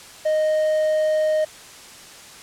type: tone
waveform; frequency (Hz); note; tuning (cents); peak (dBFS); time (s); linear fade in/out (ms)
triangle; 620; D#5; -6; -15; 0.25-1.45; 10
effects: white hiss -42 dBFS RMS until 2.42 s + low-pass 9000 Hz 12 dB/octave